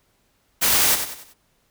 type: noise with echo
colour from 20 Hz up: white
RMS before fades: -18 dBFS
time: 0.61-0.96 s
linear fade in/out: 20 ms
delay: 95 ms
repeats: 4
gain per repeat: -8 dB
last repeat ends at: 1.34 s
effects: pink hiss -65 dBFS RMS until 1.7 s